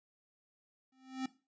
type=tone with exponential growth; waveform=square; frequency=261.6 Hz; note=C4; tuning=in tune; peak=-33 dBFS; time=0.92-1.26 s; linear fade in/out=5 ms; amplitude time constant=72 ms; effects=noise-tail reverb RT60 0.3 s tail -17 dB re dry + resampled to 16000 Hz